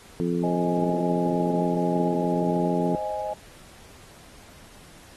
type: harmonic tone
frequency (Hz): 86.6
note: F2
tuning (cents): -14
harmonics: 2 / 3 / 4 / 5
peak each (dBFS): -26 / -28 / -29 / -30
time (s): 0.2-2.95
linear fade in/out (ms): 0
type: chord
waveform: sine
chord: Ab major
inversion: first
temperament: equal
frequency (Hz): 523.3 / 622.3 / 830.6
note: C5 / Eb5 / Ab5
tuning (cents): 0 / 0 / 0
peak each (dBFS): -35 / -30 / -30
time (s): 0.43-3.34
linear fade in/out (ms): 10
effects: pink hiss -50 dBFS RMS until 5.16 s + AAC 32 kbps